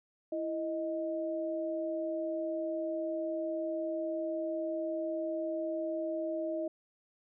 sine tone pair together, 330.9 / 625.3 Hz, E4 / D#5, +7 / +8 cents, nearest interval major seventh, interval 1101 cents, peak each -36 / -34 dBFS, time 0.32-6.68 s, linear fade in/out 5 ms, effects none

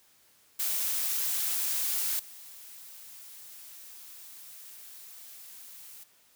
blue noise with level steps, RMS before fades -30 / -48 dBFS, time 0.59-6.04 s, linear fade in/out 10 ms, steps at 2.19 s, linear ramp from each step 5 ms, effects white hiss -63 dBFS RMS until 6.35 s + high-pass 60 Hz 12 dB/octave

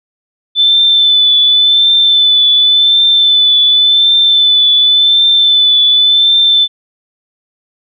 sine tone with vibrato, 3515 Hz, A7, 2 cents flat, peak -5 dBFS, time 0.55-6.68 s, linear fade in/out 50 ms, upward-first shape triangle, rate 0.9 Hz, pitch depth 30 cents each way, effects none

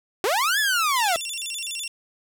sawtooth linear two-way sweep, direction up then down, 346.8 to 1760 to 643 Hz, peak -16 dBFS, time 0.24-1.16 s, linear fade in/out 0 ms, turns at 0.59 s
20% pulse tone with vibrato, 3094 Hz, G7, 23 cents flat, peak -23 dBFS, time 0.96-1.88 s, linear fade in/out 5 ms, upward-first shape square, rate 12 Hz, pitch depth 210 cents each way
effects none

